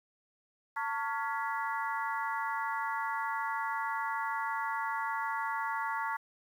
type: harmonic tone with a mistuned harmonic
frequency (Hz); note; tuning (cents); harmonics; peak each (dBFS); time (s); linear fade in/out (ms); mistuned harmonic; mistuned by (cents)
280.5; C#4; +21; 3 / 4 / 5 / 6 / 7; -35 / -37 / -39 / -41 / -42; 0.76-6.17; 10; 3; +110
effects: 10-bit